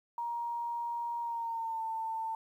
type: tone with pitch glide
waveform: sine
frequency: 942 to 894.8 Hz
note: A#5 to A5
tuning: +18 to +29 cents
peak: -33 dBFS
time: 0.18-2.35 s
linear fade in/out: 2 ms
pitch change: -89 cents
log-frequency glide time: 1.21-1.81 s
effects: 11-bit